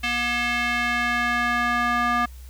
square tone with band-pass filter sweep, 240 Hz, B3, 49 cents flat, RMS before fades -23 dBFS, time 0.03-2.26 s, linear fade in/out 10 ms, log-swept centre 2500 to 1300 Hz, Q 2.1, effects added 63 Hz sine -38 dBFS peak until 2.49 s + white hiss -53 dBFS RMS until 2.49 s

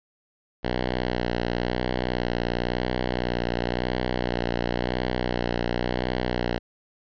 5% pulse tone with vibrato, 60.8 Hz, B1, 26 cents flat, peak -13 dBFS, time 0.63-6.59 s, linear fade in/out 20 ms, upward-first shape sine, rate 0.96 Hz, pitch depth 42 cents each way, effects resampled to 11025 Hz

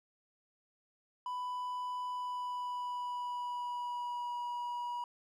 triangle tone with pitch glide, 994 to 966.8 Hz, B5 to B5, +11 to -37 cents, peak -34 dBFS, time 1.26-5.04 s, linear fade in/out 2 ms, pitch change -48 cents, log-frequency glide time 2.08-4.36 s, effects none

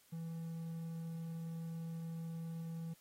triangle tone, 164.81 Hz, E3, in tune, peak -39 dBFS, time 0.12-2.94 s, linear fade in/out 10 ms, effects white hiss -68 dBFS RMS until 3 s + AAC 48 kbps

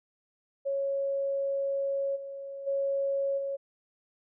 sine tone with level steps, 552 Hz, C#5, 7 cents flat, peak -27 / -37 / -26 / -30 dBFS, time 0.65-3.57 s, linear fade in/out 20 ms, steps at 2.15 / 2.66 / 3.37 s, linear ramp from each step 20 ms, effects none

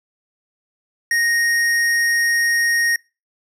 square tone, 1864.7 Hz, A#6, in tune, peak -16 dBFS, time 1.11-2.96 s, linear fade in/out 2 ms, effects noise-tail reverb RT60 0.3 s tail -25 dB re dry + low-pass 12000 Hz 12 dB/octave

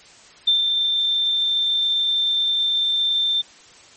sine tone with ADSR envelope, 3573 Hz, A7, 26 cents sharp, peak -12 dBFS, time 0.47-3.42 s, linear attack 9 ms, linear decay 120 ms, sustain -5 dB, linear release 14 ms, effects white hiss -47 dBFS RMS until 3.96 s + MP3 32 kbps

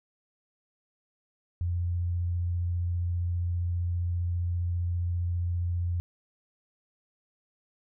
sine tone with vibrato, 87.3 Hz, F2, in tune, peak -26 dBFS, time 1.61-6 s, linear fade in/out 0 ms, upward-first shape square, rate 15 Hz, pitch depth 9 cents each way, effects none

